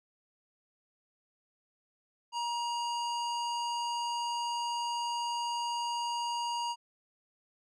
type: tone with low-pass filter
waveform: square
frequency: 948 Hz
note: A#5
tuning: 29 cents sharp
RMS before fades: -34 dBFS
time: 2.32-6.76 s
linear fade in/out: 50 ms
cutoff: 6200 Hz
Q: 1.4
effects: none